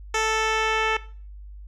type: tone with low-pass filter sweep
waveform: 10% pulse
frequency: 440 Hz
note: A4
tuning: in tune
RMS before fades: -23 dBFS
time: 0.14-0.97 s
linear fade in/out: 5 ms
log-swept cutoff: 6400 to 3000 Hz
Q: 1.2
effects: noise-tail reverb RT60 0.4 s tail -17 dB re dry + added 50 Hz sine -38 dBFS peak until 1.67 s